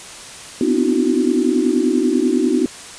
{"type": "tone cluster", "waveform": "sine", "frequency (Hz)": [248, 258.3, 299.1, 327.5, 372.8], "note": ["B3", "C4", "D4", "E4", "F#4"], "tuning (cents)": [7, -22, 32, -11, 13], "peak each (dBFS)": -20, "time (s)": [0.61, 2.66], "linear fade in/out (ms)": 2, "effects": ["white hiss -35 dBFS RMS until 2.98 s", "resampled to 22050 Hz"]}